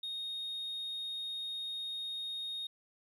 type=tone; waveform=sine; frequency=3716 Hz; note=A#7; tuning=6 cents flat; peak=-35 dBFS; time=0.03-2.67 s; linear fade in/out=5 ms; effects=tanh soft clip ceiling -35 dBFS + 12-bit